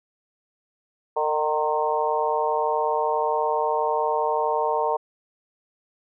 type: harmonic tone with a mistuned harmonic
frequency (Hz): 152.3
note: D#3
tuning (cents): -37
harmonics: 3 / 4 / 5 / 6 / 7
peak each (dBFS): -26 / -27 / -28 / -25 / -30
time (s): 1.16-4.97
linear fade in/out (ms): 10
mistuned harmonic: 6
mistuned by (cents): +20
effects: none